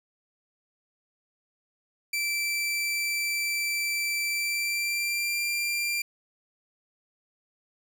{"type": "tone with pitch glide", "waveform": "sawtooth", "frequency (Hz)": [2334, 2375], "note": ["D7", "D7"], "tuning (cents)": [-11, 19], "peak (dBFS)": -23, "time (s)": [2.13, 6.02], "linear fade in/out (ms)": 5, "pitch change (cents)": 30, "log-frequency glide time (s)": [4.28, 5.4], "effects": []}